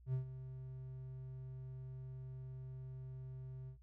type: tone with ADSR envelope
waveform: triangle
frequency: 129.8 Hz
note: C3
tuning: 13 cents flat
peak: -31 dBFS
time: 0.06-3.78 s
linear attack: 75 ms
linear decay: 110 ms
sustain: -13 dB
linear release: 98 ms
effects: added 60 Hz sine -59 dBFS peak until 3.82 s